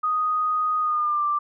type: tone with pitch glide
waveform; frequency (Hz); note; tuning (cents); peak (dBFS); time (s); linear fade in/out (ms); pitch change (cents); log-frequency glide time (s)
sine; 1244.5 to 1178.7; D#6 to D6; 0 to +6; -20; 0.03-1.39; 10; -94; 0.8-1.25
effects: none